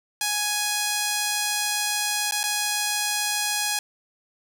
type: tone with dropouts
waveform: 5% pulse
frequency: 833 Hz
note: G#5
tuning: 5 cents sharp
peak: -11 dBFS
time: 0.21-3.79 s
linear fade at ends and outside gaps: 2 ms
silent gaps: 2.311-2.321 / 2.432-2.438 s
effects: none